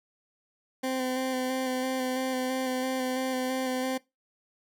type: tone with vibrato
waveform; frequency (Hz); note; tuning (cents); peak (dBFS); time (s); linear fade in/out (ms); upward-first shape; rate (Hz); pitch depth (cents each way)
20% pulse; 258.2; C4; -23; -23; 0.83-3.98; 10; square; 3; 16
effects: noise-tail reverb RT60 0.2 s tail -20 dB re dry